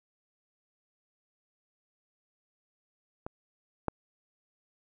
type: clicks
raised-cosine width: 1 ms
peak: -23 / -14 dBFS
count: 2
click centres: 3.265 / 3.883 s
effects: none